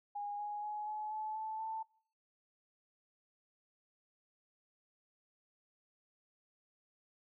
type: tone with pitch steps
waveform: sine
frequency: 820 / 830.5 / 841.1 / 851.9 / 862.8 / 873.8 / 885 Hz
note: G#5 / G#5 / G#5 / G#5 / A5 / A5 / A5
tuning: -22 / 0 / +22 / +44 / -34 / -12 / +10 cents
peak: -38 dBFS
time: 0.15-1.83 s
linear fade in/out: 10 ms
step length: 240 ms
effects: noise-tail reverb RT60 0.5 s tail -21 dB re dry